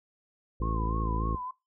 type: harmonic tone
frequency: 55 Hz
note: A1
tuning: in tune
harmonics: 1 / 2 / 3 / 4 / 5 / 6 / 7 / 8 / 9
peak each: -29 / -35 / -39 / -40 / -42 / -40 / -45 / -44 / -45 dBFS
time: 0.6-1.36 s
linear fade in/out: 5 ms
type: tone with vibrato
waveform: sine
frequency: 1044 Hz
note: C6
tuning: 4 cents flat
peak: -35 dBFS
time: 0.62-1.51 s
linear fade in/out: 5 ms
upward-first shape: sine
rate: 3.4 Hz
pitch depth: 89 cents each way
effects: noise-tail reverb RT60 0.2 s tail -17 dB re dry